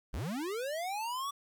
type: linear sweep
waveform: square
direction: up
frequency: 37.19 to 1158 Hz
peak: -35 dBFS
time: 0.13-1.31 s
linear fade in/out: 10 ms
effects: 11-bit